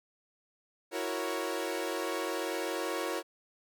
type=chord; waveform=sawtooth; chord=F# dominant seventh; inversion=third; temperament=equal; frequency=329.6 / 370 / 466.2 / 554.4 Hz; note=E4 / F#4 / A#4 / C#5; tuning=0 / 0 / 0 / 0 cents; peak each=-34 dBFS; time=0.91-3.23 s; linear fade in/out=50 ms; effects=none